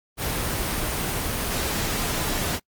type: noise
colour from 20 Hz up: pink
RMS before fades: -26 dBFS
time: 0.17-2.6 s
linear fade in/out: 50 ms
effects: noise-tail reverb RT60 0.1 s tail -25 dB re dry + Opus 24 kbps